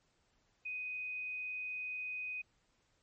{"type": "tone", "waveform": "sine", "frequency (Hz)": 2499, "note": "D#7", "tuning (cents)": 7, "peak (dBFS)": -38, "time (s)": [0.65, 2.42], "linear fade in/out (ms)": 10, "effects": ["pink hiss -75 dBFS RMS until 3.02 s", "MP3 32 kbps"]}